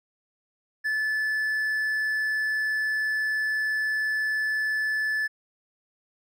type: tone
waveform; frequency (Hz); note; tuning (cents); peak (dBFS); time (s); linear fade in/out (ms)
triangle; 1737; A6; -23; -22; 0.84-5.28; 20
effects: none